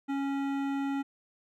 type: tone with hard clipping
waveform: sine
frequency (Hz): 276.6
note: C#4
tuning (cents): -4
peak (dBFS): -31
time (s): 0.08-1.03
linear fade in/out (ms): 20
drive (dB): 15
effects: none